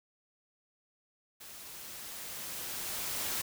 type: noise with level ramp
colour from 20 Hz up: white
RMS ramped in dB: -49 to -34 dBFS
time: 1.4-3.42 s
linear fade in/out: 10 ms
effects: none